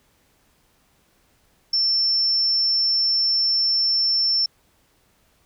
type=tone; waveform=sine; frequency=5380 Hz; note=E8; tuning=34 cents sharp; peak=-17 dBFS; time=1.73-4.46 s; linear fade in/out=5 ms; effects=pink hiss -62 dBFS RMS until 5.45 s